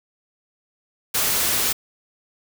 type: noise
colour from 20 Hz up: white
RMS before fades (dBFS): -21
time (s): 1.14-1.73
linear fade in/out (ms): 10
effects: none